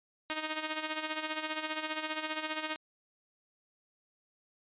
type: tone with tremolo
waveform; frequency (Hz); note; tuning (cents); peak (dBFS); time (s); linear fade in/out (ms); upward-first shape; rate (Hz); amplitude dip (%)
5% pulse; 311.1; D#4; 0; -20; 0.3-2.76; 0; sine; 15; 65
effects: resampled to 8000 Hz